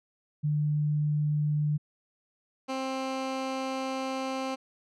sine / 15% pulse tone pair in turn, 149.4 / 264.1 Hz, D3 / C4, +30 / +16 cents, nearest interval minor seventh, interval 986 cents, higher second, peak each -24 dBFS, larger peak neither, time 0.43-1.78 / 2.68-4.56 s, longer second, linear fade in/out 20 ms, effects low-pass 6000 Hz 12 dB/octave

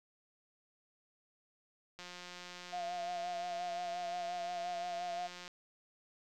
click train, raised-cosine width 0.2 ms, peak -31 dBFS, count 622, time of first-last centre 1.99-5.479 s, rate 178 Hz
sine tone with vibrato, 698.5 Hz, F5, in tune, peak -37 dBFS, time 2.72-5.28 s, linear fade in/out 20 ms, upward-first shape sine, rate 5.7 Hz, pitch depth 41 cents each way
effects none

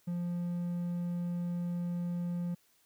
triangle tone with hard clipping, 174.61 Hz, F3, in tune, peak -33 dBFS, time 0.07-2.55 s, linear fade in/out 10 ms, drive 6 dB, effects white hiss -69 dBFS RMS until 2.85 s

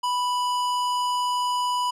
sine tone with hard clipping, 987.8 Hz, B5, in tune, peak -24 dBFS, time 0.03-1.91 s, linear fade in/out 10 ms, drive 15 dB, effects none

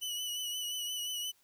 sawtooth tone with vibrato, 2960 Hz, F#7, in tune, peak -32 dBFS, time 0.01-1.32 s, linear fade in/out 20 ms, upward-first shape triangle, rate 5.7 Hz, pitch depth 43 cents each way, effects white hiss -69 dBFS RMS until 1.43 s

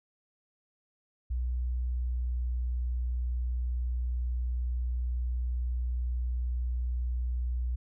sine tone with pitch glide, 61.5 to 61.08 Hz, B1 to B1, -7 to -18 cents, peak -28 dBFS, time 1.3-7.76 s, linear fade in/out 10 ms, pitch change -11 cents, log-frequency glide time 1.81-2.42 s, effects none

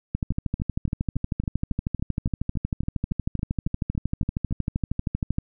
two click trains, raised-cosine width 5 ms, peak -12 / -21 dBFS, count 68 / 16, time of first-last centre 0.15-5.384 / 0.32-4.51 s, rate 12.8 / 3.58 Hz, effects none

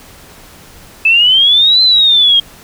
sine exponential two-way sweep, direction up then down, 2600 to 4105 to 3217 Hz, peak -5 dBFS, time 1.05-2.4 s, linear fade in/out 5 ms, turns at 1.82 s, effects pink hiss -38 dBFS RMS until 2.63 s

